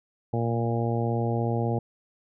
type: harmonic tone with a mistuned harmonic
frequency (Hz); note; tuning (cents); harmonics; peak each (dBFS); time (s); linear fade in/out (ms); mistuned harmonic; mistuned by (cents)
116.54; A#2; 0; 1 / 2 / 3 / 4 / 5 / 6 / 7; -26 / -31 / -33 / -32 / -36 / -36 / -35; 0.33-1.79; 5; 1; +25
effects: none